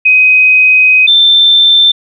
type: tone pair in turn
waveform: sine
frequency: 2516 / 3558 Hz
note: D#7 / A7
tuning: +19 / +19 cents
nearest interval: tritone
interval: 600 cents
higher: second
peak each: -3 dBFS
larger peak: neither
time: 0.05-1.07 / 1.07-1.92 s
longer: first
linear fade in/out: 10 ms
effects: none